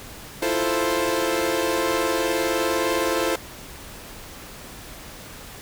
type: chord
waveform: sawtooth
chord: F major seventh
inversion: third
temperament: equal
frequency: 329.6 / 349.2 / 440 / 523.3 Hz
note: E4 / F4 / A4 / C5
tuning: 0 / 0 / 0 / 0 cents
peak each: -23 / -24 / -23 / -21 dBFS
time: 0.42-3.36 s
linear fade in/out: 5 ms
effects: pink hiss -40 dBFS RMS until 5.61 s